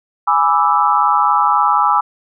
sine chord, E dominant seventh, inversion first, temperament equal, 830.6 / 987.8 / 1174.7 / 1318.5 Hz, G#5 / B5 / D6 / E6, 0 / 0 / 0 / 0 cents, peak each -16 dBFS, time 0.27-2.01 s, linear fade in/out 10 ms, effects none

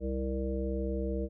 harmonic tone with a mistuned harmonic, 65.41 Hz, C2, in tune, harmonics 1 / 3 / 5 / 7 / 9, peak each -33 / -37 / -38 / -37 / -41 dBFS, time 0-1.29 s, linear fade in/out 50 ms, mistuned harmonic 7, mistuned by +26 cents, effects none

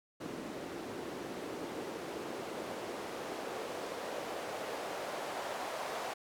white noise with band-pass filter sweep, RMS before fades -41 dBFS, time 0.2-6.14 s, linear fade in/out 10 ms, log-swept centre 290 to 680 Hz, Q 1.5, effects none

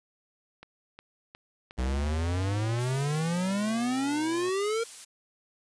click train, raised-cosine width 0.3 ms, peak -29 dBFS, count 9, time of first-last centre 0.63-3.508 s, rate 2.78 Hz
10% pulse tone, 123.47 Hz, B2, in tune, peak -35 dBFS, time 1.77-4.5 s, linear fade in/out 10 ms
square exponential sweep, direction up, 61.7 to 468 Hz, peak -27 dBFS, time 1.78-4.84 s, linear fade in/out 10 ms
blue noise, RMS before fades -41 dBFS, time 2.79-5.05 s, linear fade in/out 10 ms
effects resampled to 22050 Hz

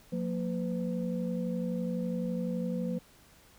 sine tone cluster, 179.7 / 231.6 / 505 Hz, F3 / A#3 / B4, +50 / -11 / +39 cents, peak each -32 / -34 / -37 dBFS, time 0.12-2.99 s, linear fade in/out 10 ms, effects tanh soft clip ceiling -21 dBFS + pink hiss -59 dBFS RMS until 3.58 s

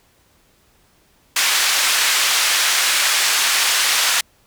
pink band-pass noise, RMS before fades -17 dBFS, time 1.36-4.21 s, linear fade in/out 5 ms, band 1600 to 9700 Hz, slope 12 dB/octave, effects pink hiss -57 dBFS RMS until 4.46 s

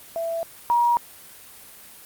sine tone pair in turn, 665 / 951.7 Hz, E5 / A#5, +15 / +36 cents, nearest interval tritone, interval 621 cents, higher second, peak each -24 / -16 dBFS, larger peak second, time 0.16-0.43 / 0.7-0.97 s, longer neither, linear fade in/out 0 ms, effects white hiss -45 dBFS RMS until 2.05 s + Opus 32 kbps

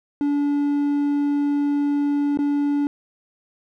triangle tone with dropouts, 287.8 Hz, D4, 35 cents flat, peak -16 dBFS, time 0.21-2.87 s, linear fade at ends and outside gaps 1 ms, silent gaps 2.373-2.389 s, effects none

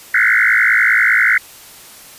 sine tone with frequency modulation, 1783 Hz, A6, 22 cents sharp, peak -9 dBFS, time 0.14-1.38 s, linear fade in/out 5 ms, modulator 55.1 Hz, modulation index 6.4, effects white hiss -39 dBFS RMS until 2.18 s + resampled to 32000 Hz

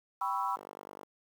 sine chord, C# half-diminished seventh, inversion second, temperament equal, 784 / 987.8 / 1108.7 / 1318.5 Hz, G5 / B5 / C#6 / E6, 0 / 0 / 0 / 0 cents, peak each -37 / -33 / -36 / -37 dBFS, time 0.21-0.56 s, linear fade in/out 5 ms
click train, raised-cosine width 1 ms, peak -30 dBFS, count 24, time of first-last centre 0.57-1.032 s, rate 49.8 Hz
effects high-pass 300 Hz 12 dB/octave + 9-bit

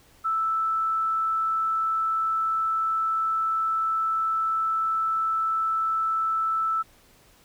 sine tone, 1318.5 Hz, E6, in tune, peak -22 dBFS, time 0.24-6.83 s, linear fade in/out 20 ms, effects pink hiss -57 dBFS RMS until 7.44 s

